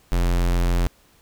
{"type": "tone", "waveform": "square", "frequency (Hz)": 43.65, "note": "F1", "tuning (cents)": 0, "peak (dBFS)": -18, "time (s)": [0.12, 0.87], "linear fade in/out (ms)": 0, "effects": ["pink hiss -57 dBFS RMS until 1.21 s"]}